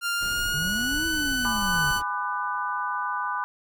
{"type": "tone with pitch glide", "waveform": "sawtooth", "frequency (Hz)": [1396.9, 1497.2], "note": ["F6", "F#6"], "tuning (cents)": [0, 20], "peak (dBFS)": -21, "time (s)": [0.01, 2.02], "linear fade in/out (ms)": 50, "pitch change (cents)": 120, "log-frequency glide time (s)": [0.14, 1.12]}
{"type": "noise", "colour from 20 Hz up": "brown", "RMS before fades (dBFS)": -37, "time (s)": [0.21, 2.03], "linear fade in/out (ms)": 10}
{"type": "linear two-way sweep", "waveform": "triangle", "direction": "up then down", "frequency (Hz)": [136.8, 330, 136.8], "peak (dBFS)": -28, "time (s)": [0.54, 1.91], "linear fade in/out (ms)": 0, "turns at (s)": 1.06}
{"type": "chord", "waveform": "sine", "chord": "G# half-diminished seventh", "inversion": "none", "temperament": "just", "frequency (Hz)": [830.6, 996.7, 1196.1, 1495.1], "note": ["G#5", "B5", "D6", "F#6"], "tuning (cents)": [0, 16, 31, 18], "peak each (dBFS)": [-35, -29, -31, -32], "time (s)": [1.45, 3.44], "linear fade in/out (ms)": 0}
{"effects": []}